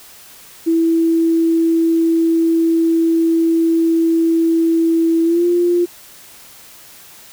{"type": "tone with pitch glide", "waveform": "sine", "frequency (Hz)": [329.6, 349.2], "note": ["E4", "F4"], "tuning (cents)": [0, 0], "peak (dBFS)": -11, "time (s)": [0.66, 5.86], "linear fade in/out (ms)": 20, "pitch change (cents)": 100, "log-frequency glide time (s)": [5.24, 5.45], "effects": ["white hiss -41 dBFS RMS until 7.32 s"]}